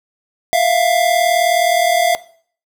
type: tone pair together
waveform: square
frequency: 662.6 / 702 Hz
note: E5 / F5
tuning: +9 / +9 cents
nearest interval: minor second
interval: 100 cents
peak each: -15 dBFS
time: 0.53-2.15 s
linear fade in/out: 0 ms
effects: noise-tail reverb RT60 0.5 s tail -18 dB re dry